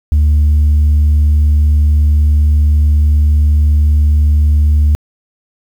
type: tone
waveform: sine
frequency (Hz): 74.7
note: D2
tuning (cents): +30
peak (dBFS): -4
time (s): 0.12-4.95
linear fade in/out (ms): 0
effects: tanh soft clip ceiling -5 dBFS + 7-bit